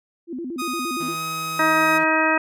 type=tone with vibrato; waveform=sine; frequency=293.7 Hz; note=D4; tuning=in tune; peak=-27 dBFS; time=0.27-1.16 s; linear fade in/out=50 ms; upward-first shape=square; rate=8.6 Hz; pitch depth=250 cents each way
type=tone with pitch glide; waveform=sawtooth; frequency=1244.5 to 1264.8 Hz; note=D#6 to D#6; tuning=0 to +28 cents; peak=-22 dBFS; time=0.58-1.99 s; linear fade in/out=20 ms; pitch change=+28 cents; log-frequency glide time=1.06-1.23 s
type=tone; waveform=sawtooth; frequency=161.8 Hz; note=E3; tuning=32 cents flat; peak=-31 dBFS; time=1-2.04 s; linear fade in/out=5 ms
type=harmonic tone; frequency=316.3 Hz; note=D#4; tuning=29 cents sharp; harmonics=1 / 2 / 3 / 4 / 5 / 6 / 8; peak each=-24 / -24 / -24 / -24 / -24 / -24 / -24 dBFS; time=1.59-2.38 s; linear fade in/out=5 ms
effects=none